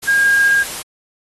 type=tone in noise; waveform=sine; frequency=1620 Hz; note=G#6; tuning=43 cents flat; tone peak=-10 dBFS; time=0.07-0.64 s; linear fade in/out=20 ms; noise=white; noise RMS=-27 dBFS; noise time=0.02-0.83 s; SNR=+14 dB; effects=AAC 32 kbps